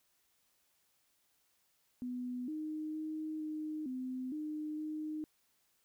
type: tone with pitch steps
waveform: sine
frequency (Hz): 248.4 / 309 / 311.7 / 308.2 / 256.5 / 305 / 308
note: B3 / D#4 / D#4 / D#4 / C4 / D#4 / D#4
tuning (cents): +10 / -12 / +3 / -16 / -34 / -34 / -17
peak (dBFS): -37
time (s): 2.02-5.24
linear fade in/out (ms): 0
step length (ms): 460
effects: white hiss -75 dBFS RMS until 5.84 s